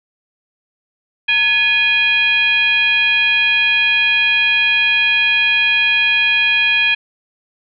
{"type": "tone with frequency modulation", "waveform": "sine", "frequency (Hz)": 2475, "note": "D#7", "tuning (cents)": -10, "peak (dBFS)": -11, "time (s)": [1.28, 6.95], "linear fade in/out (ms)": 10, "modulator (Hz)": 780, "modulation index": 0.9, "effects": []}